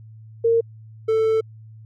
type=tone pair in turn; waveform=sine / triangle; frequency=460 / 442.4 Hz; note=A#4 / A4; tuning=-23 / +9 cents; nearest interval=minor second; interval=68 cents; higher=first; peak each=-14 / -14 dBFS; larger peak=neither; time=0.44-0.61 / 1.08-1.41 s; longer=second; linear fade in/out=10 ms; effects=added 110 Hz sine -40 dBFS peak until 1.85 s